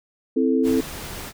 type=chord; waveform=sine; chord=A minor; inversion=first; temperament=equal; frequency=261.6 / 329.6 / 440 Hz; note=C4 / E4 / A4; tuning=0 / 0 / 0 cents; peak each=-19 / -23 / -22 dBFS; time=0.36-0.81 s; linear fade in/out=10 ms
type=noise; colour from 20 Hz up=pink; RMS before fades=-34 dBFS; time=0.63-1.33 s; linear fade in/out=50 ms
effects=none